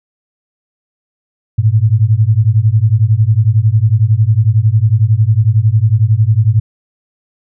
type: beating tone pair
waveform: sine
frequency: 103.83 / 114.83 Hz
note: G#2 / A#2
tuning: 0 / -26 cents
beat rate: 11 Hz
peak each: -10 dBFS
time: 1.58-6.6 s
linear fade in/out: 10 ms
effects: none